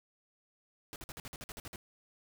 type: noise bursts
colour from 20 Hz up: pink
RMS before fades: -45 dBFS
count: 11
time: 0.93-1.759 s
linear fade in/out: 0 ms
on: 29 ms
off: 51 ms
effects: none